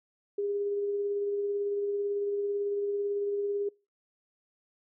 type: tone with tremolo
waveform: sine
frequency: 405.6 Hz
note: G#4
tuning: 41 cents flat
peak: -27 dBFS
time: 0.38-3.69 s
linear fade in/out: 5 ms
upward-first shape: sine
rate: 18 Hz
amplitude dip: 25%
effects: noise-tail reverb RT60 0.3 s tail -25 dB re dry